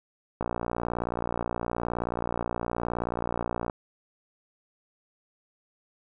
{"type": "click train", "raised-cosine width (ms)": 1, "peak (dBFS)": -15, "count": 195, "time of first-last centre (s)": [0.41, 3.698], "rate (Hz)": 59, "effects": []}